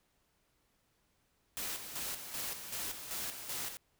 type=noise with tremolo; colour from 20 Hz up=white; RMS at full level=-39 dBFS; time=1.57-3.77 s; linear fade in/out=0 ms; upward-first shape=square; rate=2.6 Hz; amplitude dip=55%; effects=pink hiss -75 dBFS RMS until 3.99 s